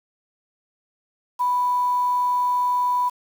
sine tone with quantisation, 987.8 Hz, B5, in tune, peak -18 dBFS, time 1.39-3.1 s, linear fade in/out 20 ms, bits 7, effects none

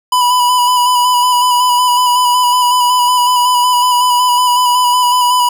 square tone with vibrato, 987.8 Hz, B5, in tune, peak -9 dBFS, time 0.12-5.49 s, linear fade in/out 5 ms, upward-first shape square, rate 5.4 Hz, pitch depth 21 cents each way, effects none

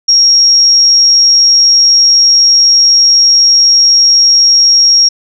sine tone, 5588 Hz, F8, in tune, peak -3 dBFS, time 0.08-5.09 s, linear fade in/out 10 ms, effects none

